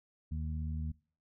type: harmonic tone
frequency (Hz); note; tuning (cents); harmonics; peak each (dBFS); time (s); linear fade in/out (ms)
77.78; D#2; 0; 1 / 2 / 3; -35 / -41 / -45; 0.31-0.92; 10
effects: noise-tail reverb RT60 0.4 s tail -22 dB re dry